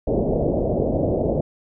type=low-pass noise; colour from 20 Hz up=white; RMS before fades=-21 dBFS; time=0.07-1.41 s; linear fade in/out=5 ms; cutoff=640 Hz; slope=48 dB/octave; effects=none